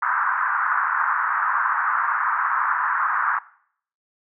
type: band-pass noise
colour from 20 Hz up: pink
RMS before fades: -22 dBFS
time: 0.02-3.39 s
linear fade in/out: 5 ms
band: 1000 to 1600 Hz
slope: 48 dB/octave
effects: noise-tail reverb RT60 0.6 s tail -19 dB re dry